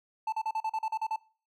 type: tone bursts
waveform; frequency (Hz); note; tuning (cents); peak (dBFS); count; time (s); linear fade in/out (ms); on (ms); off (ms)
triangle; 880; A5; 0; -26; 10; 0.27-1.161; 5; 54; 39
effects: noise-tail reverb RT60 0.4 s tail -21 dB re dry